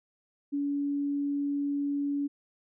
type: tone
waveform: sine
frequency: 284.6 Hz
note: C#4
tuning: 46 cents sharp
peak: -27 dBFS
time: 0.52-2.28 s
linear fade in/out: 20 ms
effects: none